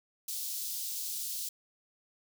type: high-pass noise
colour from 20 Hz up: white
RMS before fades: -37 dBFS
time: 0.28-1.49 s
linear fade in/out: 5 ms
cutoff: 3800 Hz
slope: 24 dB/octave
effects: none